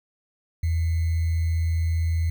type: tone with sample-and-hold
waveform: sine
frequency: 82.41 Hz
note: E2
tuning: in tune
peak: -20 dBFS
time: 0.63-2.3 s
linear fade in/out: 5 ms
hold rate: 2100 Hz
effects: none